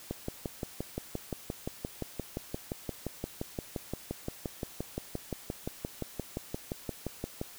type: click train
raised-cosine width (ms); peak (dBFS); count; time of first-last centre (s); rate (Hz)
2; -20; 43; 0.11-7.414; 5.75
effects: white hiss -50 dBFS RMS until 7.58 s